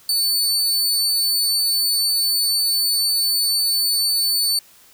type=tone; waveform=sawtooth; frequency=4498 Hz; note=C#8; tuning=24 cents sharp; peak=-14 dBFS; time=0.09-4.59 s; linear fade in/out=2 ms; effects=white hiss -50 dBFS RMS until 4.93 s